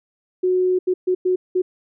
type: tone bursts at uneven times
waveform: sine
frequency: 367.1 Hz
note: F#4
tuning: 14 cents flat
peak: -15 dBFS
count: 5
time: 0.43-0.79 / 0.87-0.94 / 1.07-1.15 / 1.25-1.36 / 1.55-1.62 s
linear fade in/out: 10 ms
effects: none